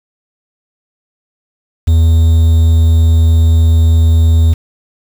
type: tone with quantisation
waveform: triangle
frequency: 81.6 Hz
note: E2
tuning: 17 cents flat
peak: -3 dBFS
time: 1.87-4.54 s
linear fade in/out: 10 ms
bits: 5
effects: none